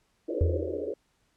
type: band-pass noise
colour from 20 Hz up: white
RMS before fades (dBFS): -32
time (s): 0.28-0.94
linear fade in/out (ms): 10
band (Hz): 300 to 570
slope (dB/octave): 96
type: tone with exponential decay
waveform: sine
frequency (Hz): 83.6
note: E2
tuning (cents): +25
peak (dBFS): -18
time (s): 0.41-0.92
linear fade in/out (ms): 0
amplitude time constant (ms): 110
effects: pink hiss -71 dBFS RMS until 1.36 s + low-pass 10000 Hz 12 dB/octave